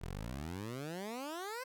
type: exponential sweep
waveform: 15% pulse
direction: up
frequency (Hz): 38.89 to 531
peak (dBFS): -34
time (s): 0.01-1.64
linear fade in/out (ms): 10
effects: none